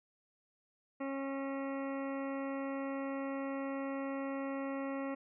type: harmonic tone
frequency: 273.1 Hz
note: C#4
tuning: 26 cents flat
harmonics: 1 / 2 / 3 / 4 / 5 / 7 / 8 / 9 / 10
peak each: -38 / -41 / -49 / -48 / -51 / -51 / -56 / -58 / -60 dBFS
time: 1-5.15 s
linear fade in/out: 10 ms
effects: none